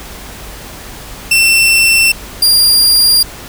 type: tone pair in turn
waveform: sawtooth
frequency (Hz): 2690 / 4793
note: E7 / D8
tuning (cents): +34 / +34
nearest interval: minor seventh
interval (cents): 1000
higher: second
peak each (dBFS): -3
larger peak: neither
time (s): 1.31-2.12 / 2.42-3.23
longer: neither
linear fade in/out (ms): 5
effects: added 50 Hz sine -34 dBFS peak until 3.48 s + pink hiss -30 dBFS RMS until 3.48 s